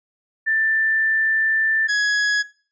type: tone pair in turn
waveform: sine / 45% pulse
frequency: 1774 / 1674.4 Hz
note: A6 / G#6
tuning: +14 / +14 cents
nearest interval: minor second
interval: 100 cents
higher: first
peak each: -17 dBFS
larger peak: neither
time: 0.46-1.88 / 1.88-2.43 s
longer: first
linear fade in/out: 20 ms
effects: noise-tail reverb RT60 0.4 s tail -18 dB re dry + resampled to 16000 Hz